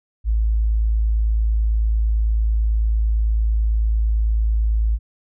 sine tone, 54.5 Hz, A1, 16 cents flat, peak -15 dBFS, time 0.24-4.99 s, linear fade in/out 50 ms, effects none

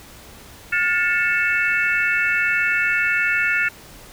harmonic tone with a mistuned harmonic, 441.2 Hz, A4, 5 cents sharp, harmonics 3 / 4 / 5 / 6, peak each -21 / -22 / -23 / -24 dBFS, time 0.72-3.69 s, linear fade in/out 10 ms, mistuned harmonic 3, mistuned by +130 cents, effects pink hiss -43 dBFS RMS until 4.12 s

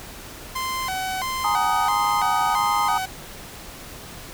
sawtooth tone with vibrato, 886 Hz, A5, 12 cents sharp, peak -21 dBFS, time 0.55-3.06 s, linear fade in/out 10 ms, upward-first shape square, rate 1.5 Hz, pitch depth 280 cents each way
sine chord, Ab suspended second, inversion none, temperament equal, 830.6 / 932.3 / 1244.5 Hz, Ab5 / Bb5 / Eb6, 0 / 0 / 0 cents, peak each -24 / -24 / -23 dBFS, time 1.44-2.98 s, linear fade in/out 5 ms
effects pink hiss -39 dBFS RMS until 4.33 s

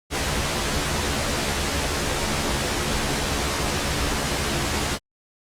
pink noise with comb filter, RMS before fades -24 dBFS, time 0.1-4.99 s, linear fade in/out 50 ms, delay 14 ms, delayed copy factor +0.75, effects low-pass 9000 Hz 12 dB/octave + Opus 48 kbps

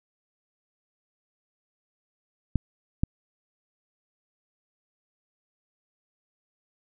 clicks, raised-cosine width 5 ms, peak -10 dBFS, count 2, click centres 2.557 / 3.035 s, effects none

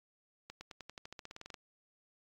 accelerating click train, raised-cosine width 0.2 ms, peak -29 dBFS, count 16, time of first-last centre 0.5-1.542 s, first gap 110 ms, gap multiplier 0.93, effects AAC 48 kbps

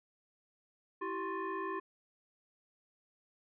sine tone with frequency modulation, 329.6 Hz, E4, in tune, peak -35 dBFS, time 1.01-1.8 s, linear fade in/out 10 ms, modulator 716 Hz, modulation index 1.7, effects none

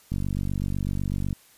click train, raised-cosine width 5 ms, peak -16 dBFS, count 59, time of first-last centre 0.12-1.328 s, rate 48 Hz, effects white hiss -56 dBFS RMS until 1.57 s + resampled to 32000 Hz

